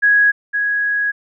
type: tone pair in turn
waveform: sine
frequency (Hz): 1662 / 1662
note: G#6 / G#6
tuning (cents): +1 / +1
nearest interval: unison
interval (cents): 0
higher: neither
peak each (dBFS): -9 / -15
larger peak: first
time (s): 0.02-0.32 / 0.53-1.12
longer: second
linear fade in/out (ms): 20
effects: none